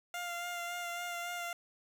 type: tone with vibrato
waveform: 15% pulse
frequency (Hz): 698.5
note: F5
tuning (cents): 0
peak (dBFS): -31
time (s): 0.14-1.53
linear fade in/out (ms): 2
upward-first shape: sine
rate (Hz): 3.6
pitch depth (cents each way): 19
effects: 11-bit